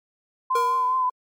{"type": "tone with vibrato", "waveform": "sine", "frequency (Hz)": 1021, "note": "C6", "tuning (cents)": -43, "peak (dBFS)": -19, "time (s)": [0.5, 1.1], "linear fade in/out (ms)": 10, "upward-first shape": "triangle", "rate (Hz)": 4.9, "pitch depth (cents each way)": 37}
{"type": "tone with exponential decay", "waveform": "square", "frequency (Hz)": 472.9, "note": "A#4", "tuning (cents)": 25, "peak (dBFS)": -23, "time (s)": [0.55, 1.11], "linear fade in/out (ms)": 5, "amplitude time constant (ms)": 120}
{"effects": ["MP3 96 kbps"]}